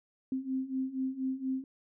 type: beating tone pair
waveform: sine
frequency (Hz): 260 / 264.2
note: C4 / C4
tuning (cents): -11 / +17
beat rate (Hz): 4.2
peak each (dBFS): -36 / -33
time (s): 0.32-1.64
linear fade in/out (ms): 2
effects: none